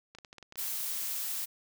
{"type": "clicks", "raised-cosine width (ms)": 0.2, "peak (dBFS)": -31, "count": 10, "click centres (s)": [0.15, 0.186, 0.248, 0.329, 0.383, 0.427, 0.524, 0.557, 0.592, 0.642]}
{"type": "noise", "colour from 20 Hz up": "blue", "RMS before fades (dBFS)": -35, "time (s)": [0.57, 1.46], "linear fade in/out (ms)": 20}
{"effects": []}